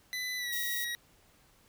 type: tone with pitch glide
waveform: 25% pulse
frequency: 2000 to 1904.2 Hz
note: B6 to A#6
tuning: +21 to +36 cents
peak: -30 dBFS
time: 0.13-0.95 s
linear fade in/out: 0 ms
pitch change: -85 cents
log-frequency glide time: 0.37-0.53 s
type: noise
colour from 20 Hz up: violet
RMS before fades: -37 dBFS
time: 0.52-0.85 s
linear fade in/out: 10 ms
effects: pink hiss -64 dBFS RMS until 1.68 s